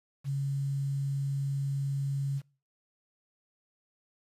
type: tone with quantisation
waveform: sine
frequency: 138.59 Hz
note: C#3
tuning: in tune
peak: -28 dBFS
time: 0.24-2.42 s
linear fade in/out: 50 ms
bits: 9
effects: noise-tail reverb RT60 0.4 s tail -24 dB re dry + resampled to 32000 Hz